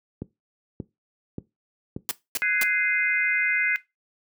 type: click train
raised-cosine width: 3 ms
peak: -17 dBFS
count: 4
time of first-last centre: 0.22-1.964 s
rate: 1.72 Hz
type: noise bursts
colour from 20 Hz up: white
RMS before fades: -26 dBFS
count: 3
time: 2.09-2.633 s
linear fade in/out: 0 ms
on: 21 ms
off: 240 ms
type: chord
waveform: sine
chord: Ab dominant seventh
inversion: third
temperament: just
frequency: 1495.1 / 1661.2 / 2077 / 2492 Hz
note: Gb6 / Ab6 / C7 / Eb7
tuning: +18 / 0 / -13 / +2 cents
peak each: -27 / -29 / -24 / -30 dBFS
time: 2.42-3.76 s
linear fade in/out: 0 ms
effects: noise-tail reverb RT60 0.2 s tail -18 dB re dry + high-pass 100 Hz 12 dB/octave